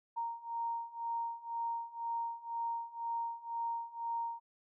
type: beating tone pair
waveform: sine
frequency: 928 / 930 Hz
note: A#5 / A#5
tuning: -8 / -4 cents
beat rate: 2 Hz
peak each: -40 / -38 dBFS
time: 0.16-4.4 s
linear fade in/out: 20 ms
effects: none